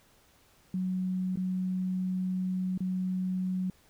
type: tone with dropouts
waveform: sine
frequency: 185 Hz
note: F#3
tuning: in tune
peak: -28 dBFS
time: 0.74-3.7 s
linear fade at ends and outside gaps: 2 ms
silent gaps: 1.358-1.372 / 2.777-2.805 s
effects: pink hiss -63 dBFS RMS until 3.89 s